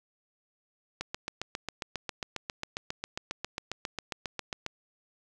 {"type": "click train", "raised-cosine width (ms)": 0.2, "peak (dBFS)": -16, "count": 28, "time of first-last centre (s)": [1.01, 4.664], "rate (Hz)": 7.39, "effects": []}